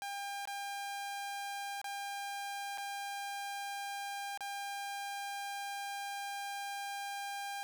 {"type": "tone with dropouts", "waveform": "sawtooth", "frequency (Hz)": 801, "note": "G5", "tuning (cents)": 37, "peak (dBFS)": -35, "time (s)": [0.02, 7.63], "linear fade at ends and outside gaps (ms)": 0, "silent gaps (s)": [[0.454, 0.474], [1.815, 1.843], [2.775, 2.782], [4.375, 4.407]], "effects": []}